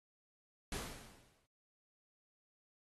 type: noise with exponential decay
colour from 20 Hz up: pink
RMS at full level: -40 dBFS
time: 0.72-1.46 s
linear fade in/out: 2 ms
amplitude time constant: 160 ms
effects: AAC 32 kbps